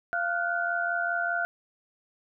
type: tone cluster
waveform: sine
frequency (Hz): 691 / 1416 / 1501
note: F5 / F6 / F#6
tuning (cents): -19 / +23 / +24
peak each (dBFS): -30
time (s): 0.13-1.45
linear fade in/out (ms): 0
effects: none

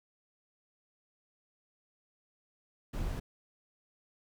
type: noise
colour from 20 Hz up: brown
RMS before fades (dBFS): -35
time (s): 2.93-3.2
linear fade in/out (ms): 10
effects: none

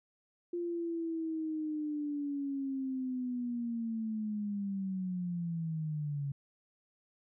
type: linear sweep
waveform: sine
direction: down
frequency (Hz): 349.2 to 138.59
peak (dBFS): -33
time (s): 0.53-6.32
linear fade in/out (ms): 5
effects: none

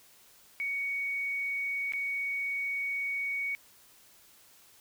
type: tone with dropouts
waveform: sine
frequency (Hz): 2236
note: C#7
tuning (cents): +14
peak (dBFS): -30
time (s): 0.6-3.55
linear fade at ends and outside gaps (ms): 0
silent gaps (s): 1.922-1.935
effects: white hiss -59 dBFS RMS until 4.8 s

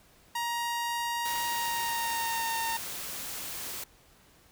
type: tone with pitch glide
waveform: sawtooth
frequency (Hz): 943 to 915.1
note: A#5 to A#5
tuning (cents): +20 to -32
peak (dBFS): -26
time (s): 0.35-2.77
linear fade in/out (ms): 5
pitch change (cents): -52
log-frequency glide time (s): 1.42-2.54
type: noise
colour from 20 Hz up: white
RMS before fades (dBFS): -38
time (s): 1.25-3.84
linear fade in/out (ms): 5
effects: pink hiss -60 dBFS RMS until 4.51 s

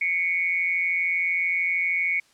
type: tone with amplitude modulation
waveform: sine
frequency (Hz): 2217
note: C#7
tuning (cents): 0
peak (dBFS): -18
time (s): 0.01-2.2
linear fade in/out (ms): 5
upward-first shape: sine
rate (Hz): 173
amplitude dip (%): 70
effects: white hiss -60 dBFS RMS until 2.33 s + low-pass 8000 Hz 12 dB/octave

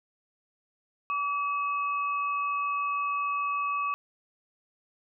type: tone pair together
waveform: sine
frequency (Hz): 1146.6 / 2574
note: D6 / E7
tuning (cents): -42 / -42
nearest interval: octave + major second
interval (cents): 1400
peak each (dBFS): -27 / -35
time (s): 1.1-3.94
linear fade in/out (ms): 0
effects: none

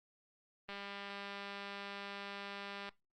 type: click train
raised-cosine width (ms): 0.3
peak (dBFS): -30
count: 441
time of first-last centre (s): 0.69-2.89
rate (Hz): 200
effects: noise-tail reverb RT60 0.2 s tail -21 dB re dry + Opus 24 kbps

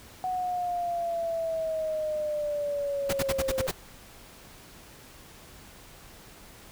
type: exponential sweep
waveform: sine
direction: down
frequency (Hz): 742 to 523.3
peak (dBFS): -27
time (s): 0.24-3.67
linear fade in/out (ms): 0
type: noise bursts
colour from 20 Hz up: pink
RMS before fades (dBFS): -29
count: 7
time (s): 3.09-3.715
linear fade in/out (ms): 10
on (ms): 43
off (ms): 54
effects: pink hiss -50 dBFS RMS until 6.71 s

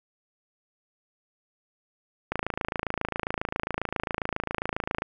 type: click train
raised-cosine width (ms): 0.5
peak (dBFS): -12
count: 75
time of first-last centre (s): 2.32-5.021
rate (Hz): 27.4
effects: none

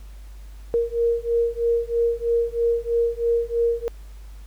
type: beating tone pair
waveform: sine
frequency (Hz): 466.2 / 469.3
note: A#4 / A#4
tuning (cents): 0 / +12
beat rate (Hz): 3.1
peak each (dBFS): -22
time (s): 0.74-3.88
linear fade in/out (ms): 0
effects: added 50 Hz sine -37 dBFS peak until 4.46 s + pink hiss -55 dBFS RMS until 4.46 s

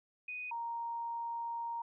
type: tone pair in turn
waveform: sine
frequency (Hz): 2489 / 932.3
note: D#7 / A#5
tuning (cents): 0 / 0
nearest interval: octave + perfect fourth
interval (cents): 1700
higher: first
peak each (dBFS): -39 / -36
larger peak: second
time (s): 0.28-0.51 / 0.51-1.82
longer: second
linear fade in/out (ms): 5
effects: none

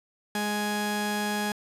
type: tone pair together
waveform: sawtooth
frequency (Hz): 208.3 / 833.2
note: G#3 / G#5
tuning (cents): +5 / +5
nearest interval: 2 octaves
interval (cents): 2400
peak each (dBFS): -25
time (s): 0.35-1.52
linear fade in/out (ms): 2
effects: resampled to 32000 Hz

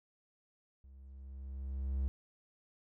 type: tone with level ramp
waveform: triangle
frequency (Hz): 66.9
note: C2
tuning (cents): +39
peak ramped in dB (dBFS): -52 to -28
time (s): 0.84-2.08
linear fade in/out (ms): 0
effects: none

